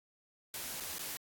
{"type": "noise with dropouts", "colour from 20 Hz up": "white", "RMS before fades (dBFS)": -41, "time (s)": [0.54, 1.17], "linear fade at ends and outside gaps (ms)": 1, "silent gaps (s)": [[0.801, 0.805], [0.984, 0.992]], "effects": ["AAC 64 kbps"]}